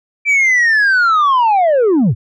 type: linear sweep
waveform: sine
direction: down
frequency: 2346 to 86.5 Hz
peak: -6 dBFS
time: 0.25-2.15 s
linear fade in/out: 50 ms
effects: tanh soft clip ceiling -8 dBFS